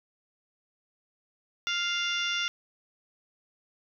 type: harmonic tone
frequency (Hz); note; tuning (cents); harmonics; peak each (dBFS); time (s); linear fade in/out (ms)
698.5; F5; 0; 2 / 3 / 4 / 5 / 6 / 7 / 8 / 9; -33 / -35 / -32 / -33 / -47 / -44 / -39 / -48; 1.67-2.48; 0
effects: none